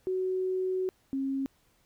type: tone pair in turn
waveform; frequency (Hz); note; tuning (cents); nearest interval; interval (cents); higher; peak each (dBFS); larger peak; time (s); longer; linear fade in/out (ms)
sine; 372.8 / 270.2; F#4 / C#4; +13 / -44; tritone; 557; first; -27 / -28; first; 0.07-0.89 / 1.13-1.46; first; 0
effects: pink hiss -68 dBFS RMS until 1.85 s